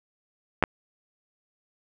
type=clicks; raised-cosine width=0.5 ms; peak=-5 dBFS; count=2; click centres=0.626 / 0.638 s; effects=none